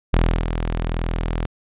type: tone with ADSR envelope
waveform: sawtooth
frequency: 41.2 Hz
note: E1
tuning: in tune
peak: -9 dBFS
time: 0.13-1.46 s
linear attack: 9 ms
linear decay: 310 ms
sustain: -8 dB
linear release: 7 ms
effects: resampled to 8000 Hz